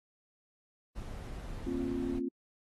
brown noise, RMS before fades -42 dBFS, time 0.95-2.2 s, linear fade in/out 20 ms
sine chord, Bb suspended second, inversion none, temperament equal with one note detuned, 233.1 / 267.3 / 349.2 Hz, Bb3 / C4 / F4, 0 / +37 / 0 cents, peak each -39 / -34 / -37 dBFS, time 1.66-2.29 s, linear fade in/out 10 ms
effects AAC 32 kbps

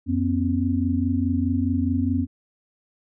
sine tone cluster, 89.1 / 244.7 / 269.5 Hz, F2 / B3 / C#4, +35 / -16 / -49 cents, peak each -24 dBFS, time 0.06-2.27 s, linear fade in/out 50 ms, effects none

